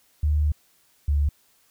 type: tone pair in turn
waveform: sine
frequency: 75 / 72.23 Hz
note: D2 / D2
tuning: +37 / -28 cents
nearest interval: minor second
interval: 65 cents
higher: first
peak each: -18 dBFS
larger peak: neither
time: 0.23-0.52 / 1.08-1.29 s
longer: first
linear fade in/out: 5 ms
effects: white hiss -62 dBFS RMS until 1.7 s